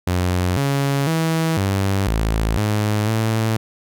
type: tone with pitch steps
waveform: sawtooth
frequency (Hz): 90.1 / 139.3 / 162.2 / 97.7 / 54.6 / 105.6 / 111.1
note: F#2 / C#3 / E3 / G2 / A1 / G#2 / A2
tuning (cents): -45 / +9 / -28 / -5 / -13 / +29 / +17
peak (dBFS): -13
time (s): 0.07-3.57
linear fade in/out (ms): 5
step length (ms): 500
effects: none